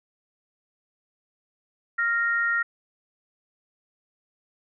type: tone pair together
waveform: sine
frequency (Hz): 1396.9 / 1861.4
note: F6 / A#6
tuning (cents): 0 / -3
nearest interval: perfect fourth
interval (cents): 497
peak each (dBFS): -24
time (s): 1.98-2.63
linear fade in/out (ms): 10
effects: none